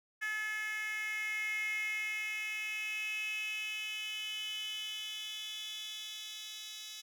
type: tone with high-pass filter sweep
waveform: 10% pulse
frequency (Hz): 429.1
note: A4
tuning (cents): -43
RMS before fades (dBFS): -39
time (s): 0.21-7.02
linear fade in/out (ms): 20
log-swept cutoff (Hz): 1800 to 4000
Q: 7.5
effects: none